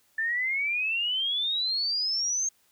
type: exponential sweep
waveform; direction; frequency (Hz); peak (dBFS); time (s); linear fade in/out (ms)
sine; up; 1760 to 6470; -25; 0.18-2.49; 5
effects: white hiss -66 dBFS RMS until 2.71 s